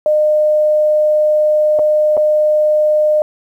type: tone with dropouts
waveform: sine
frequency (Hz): 608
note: D#5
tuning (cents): -40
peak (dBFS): -9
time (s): 0.06-3.22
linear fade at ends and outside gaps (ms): 1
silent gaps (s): 1.789-1.793 / 2.169-2.175
effects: 8-bit